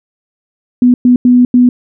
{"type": "tone bursts at uneven times", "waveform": "sine", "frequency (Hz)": 246.9, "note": "B3", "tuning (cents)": 0, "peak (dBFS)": -3, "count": 4, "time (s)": [[0.82, 0.94], [1.05, 1.16], [1.25, 1.45], [1.54, 1.69]], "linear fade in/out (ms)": 2, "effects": []}